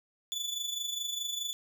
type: tone with amplitude modulation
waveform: 30% pulse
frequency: 3470 Hz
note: A7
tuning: 25 cents flat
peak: -28 dBFS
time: 0.32-1.53 s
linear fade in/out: 0 ms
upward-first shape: sine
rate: 24.8 Hz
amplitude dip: 60%
effects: none